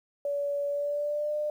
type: tone with pitch glide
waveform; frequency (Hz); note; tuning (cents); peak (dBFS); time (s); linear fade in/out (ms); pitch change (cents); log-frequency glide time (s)
sine; 571 to 599.4; D5 to D5; -49 to +35; -27; 0.25-1.5; 2; +84; 0.68-1.34
effects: 10-bit